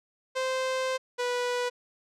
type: tone pair in turn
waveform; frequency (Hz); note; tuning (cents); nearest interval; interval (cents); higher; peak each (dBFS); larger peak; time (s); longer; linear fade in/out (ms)
sawtooth; 520 / 490.8; C5 / B4; -11 / -11; minor second; 100; first; -23; neither; 0.35-0.98 / 1.18-1.7; first; 20
effects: low-pass 7000 Hz 12 dB/octave